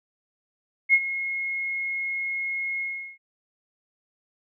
sine tone with ADSR envelope, 2161 Hz, C#7, 45 cents flat, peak -12 dBFS, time 0.89-3.18 s, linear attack 45 ms, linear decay 54 ms, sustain -14 dB, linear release 370 ms, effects none

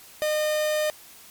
45% pulse tone, 610 Hz, D#5, 34 cents flat, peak -22 dBFS, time 0.22-0.9 s, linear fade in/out 0 ms, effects white hiss -48 dBFS RMS until 1.3 s + MP3 96 kbps

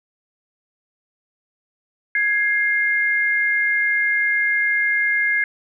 sine tone pair together, 1661.2 / 2115 Hz, G#6 / C7, 0 / +18 cents, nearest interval major third, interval 418 cents, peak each -19 dBFS, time 2.15-5.44 s, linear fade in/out 2 ms, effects none

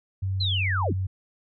sine tone with pitch glide, 95.7 to 94.6 Hz, G2 to F#2, -41 to +39 cents, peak -24 dBFS, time 0.22-1.07 s, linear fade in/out 10 ms, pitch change -20 cents, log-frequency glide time 0.34-0.55 s
sine linear sweep, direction down, 4186 to 57.4 Hz, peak -25 dBFS, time 0.4-0.94 s, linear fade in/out 10 ms
effects none

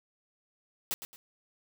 white noise with echo, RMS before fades -32 dBFS, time 0.91-0.94 s, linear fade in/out 0 ms, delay 110 ms, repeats 2, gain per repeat -10 dB, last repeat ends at 1.16 s, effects none

